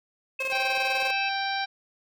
sine tone with pitch glide, 2584 to 2611 Hz, E7 to E7, -35 to -17 cents, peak -28 dBFS, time 0.39-1.29 s, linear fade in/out 5 ms, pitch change +18 cents, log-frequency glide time 0.88-1.06 s
sawtooth tone with tremolo, 532 Hz, C5, 29 cents sharp, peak -26 dBFS, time 0.4-1.11 s, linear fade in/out 5 ms, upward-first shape square, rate 20 Hz, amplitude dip 65%
harmonic tone, 784 Hz, G5, in tune, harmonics 1 / 2 / 3 / 4 / 5 / 6 / 7, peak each -29 / -32 / -35 / -40 / -35 / -40 / -40 dBFS, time 0.51-1.66 s, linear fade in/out 20 ms
effects none

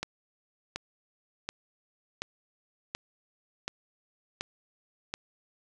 click train, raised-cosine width 0.2 ms, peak -15 dBFS, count 8, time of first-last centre 0.03-5.139 s, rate 1.37 Hz, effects none

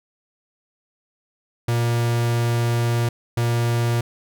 45% pulse tone pair in turn, 118.1 / 118.1 Hz, A#2 / A#2, +23 / +23 cents, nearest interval unison, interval 0 cents, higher neither, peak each -18 dBFS, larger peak neither, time 1.68-3.09 / 3.37-4.01 s, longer first, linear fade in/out 5 ms, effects none

